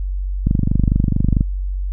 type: click train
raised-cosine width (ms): 5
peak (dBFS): -3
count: 24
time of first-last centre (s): 0.47-1.409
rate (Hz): 24.5
effects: added 47 Hz sine -19 dBFS peak until 1.92 s